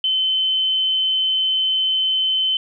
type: tone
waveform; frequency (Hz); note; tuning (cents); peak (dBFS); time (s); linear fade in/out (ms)
sine; 3063; G7; -41; -16; 0.04-2.57; 2
effects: none